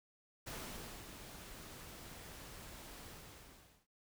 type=noise with ADSR envelope; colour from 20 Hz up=pink; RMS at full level=-45 dBFS; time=0.46-3.87 s; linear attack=15 ms; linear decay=560 ms; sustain=-7 dB; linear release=840 ms; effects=none